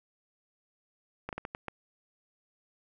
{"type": "slowing click train", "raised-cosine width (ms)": 0.5, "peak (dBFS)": -21, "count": 6, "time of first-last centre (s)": [1.29, 1.683], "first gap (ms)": 38, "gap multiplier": 1.37, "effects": []}